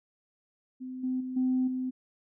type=tone with level steps; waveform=sine; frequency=256.5 Hz; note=C4; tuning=34 cents flat; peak=-36 / -27 / -33 / -23 / -29 dBFS; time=0.8-1.91 s; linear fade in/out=20 ms; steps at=1.03 / 1.2 / 1.36 / 1.67 s; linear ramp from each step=10 ms; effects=tanh soft clip ceiling -19 dBFS